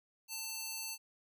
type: tone with high-pass filter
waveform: square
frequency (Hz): 891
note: A5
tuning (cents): +22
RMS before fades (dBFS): -42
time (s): 0.28-0.98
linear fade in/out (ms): 50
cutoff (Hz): 4200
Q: 0.65
effects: none